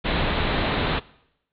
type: low-pass noise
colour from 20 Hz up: pink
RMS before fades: -23 dBFS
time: 0.04-1 s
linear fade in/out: 20 ms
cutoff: 4100 Hz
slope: 96 dB/octave
effects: noise-tail reverb RT60 0.8 s tail -21 dB re dry + MP3 96 kbps